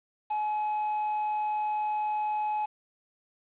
triangle tone, 848 Hz, G#5, 36 cents sharp, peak -25 dBFS, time 0.3-2.66 s, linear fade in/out 10 ms, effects resampled to 8000 Hz + 9-bit

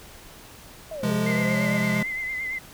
sine linear two-way sweep, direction down then up, 659.3 to 408.8 to 614 Hz, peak -31 dBFS, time 0.91-1.79 s, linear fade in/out 5 ms, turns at 1.13 s
square chord, F minor, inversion second, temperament equal, 130.81 / 174.61 / 207.7 Hz, C3 / F3 / Ab3, 0 / 0 / 0 cents, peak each -30 / -29 / -25 dBFS, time 1.03-2.03 s, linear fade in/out 5 ms
sine tone with vibrato, 2058 Hz, C7, 29 cents flat, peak -27 dBFS, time 1.26-2.59 s, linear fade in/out 10 ms, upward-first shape sine, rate 8.8 Hz, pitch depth 43 cents each way
effects pink hiss -46 dBFS RMS until 2.73 s

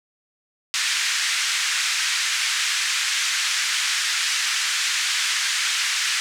pink band-pass noise, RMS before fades -23 dBFS, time 0.74-6.2 s, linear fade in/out 0 ms, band 1600 to 7900 Hz, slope 24 dB/octave, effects none

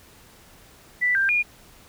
sine tone with pitch steps, 1976 / 1582 / 2430 Hz, B6 / G6 / D#7, 0 / +15 / -42 cents, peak -18 dBFS, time 1.01-1.43 s, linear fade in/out 20 ms, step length 140 ms, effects pink hiss -51 dBFS RMS until 1.88 s

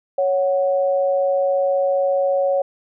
sine tone pair together, 554.7 / 740 Hz, C#5 / F#5, +1 / 0 cents, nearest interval perfect fourth, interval 499 cents, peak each -16 / -24 dBFS, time 0.18-2.62 s, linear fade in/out 5 ms, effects none

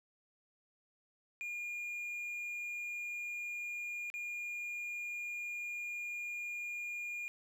triangle tone with dropouts, 2422 Hz, D#7, 47 cents flat, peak -37 dBFS, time 1.41-7.28 s, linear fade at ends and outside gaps 0 ms, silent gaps 4.101-4.14 s, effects none

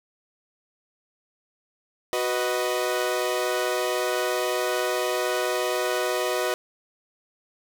sawtooth chord, B major, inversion second, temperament equal, 370 / 493.9 / 622.3 Hz, F#4 / B4 / D#5, 0 / 0 / 0 cents, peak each -24 dBFS, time 2.13-6.54 s, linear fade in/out 0 ms, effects none

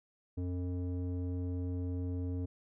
square tone with low-pass filter, 89.7 Hz, F2, 47 cents sharp, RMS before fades -36 dBFS, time 0.37-2.46 s, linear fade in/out 10 ms, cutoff 360 Hz, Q 2, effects none

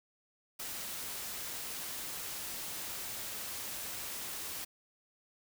white noise, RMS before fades -41 dBFS, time 0.59-4.65 s, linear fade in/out 10 ms, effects none

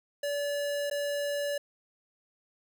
square tone with dropouts, 575 Hz, D5, 37 cents flat, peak -30 dBFS, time 0.23-1.58 s, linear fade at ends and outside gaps 5 ms, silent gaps 0.9-0.911 s, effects none

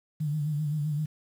sine tone with vibrato, 150 Hz, D3, 37 cents sharp, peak -26 dBFS, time 0.2-1.06 s, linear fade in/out 10 ms, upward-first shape sine, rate 7.7 Hz, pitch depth 65 cents each way, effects 9-bit

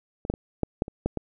clicks, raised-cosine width 2 ms, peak -21 / -11 / -17 / -10 / -9 / -23 / -11 / -15 dBFS, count 8, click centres 0.251 / 0.3 / 0.339 / 0.633 / 0.821 / 0.881 / 1.06 / 1.173 s, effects none

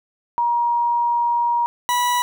sine / 40% pulse tone pair in turn, 949 / 977.9 Hz, A#5 / B5, +31 / -17 cents, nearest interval minor second, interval 52 cents, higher second, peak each -16 dBFS, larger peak neither, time 0.38-1.66 / 1.89-2.22 s, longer first, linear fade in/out 0 ms, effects none

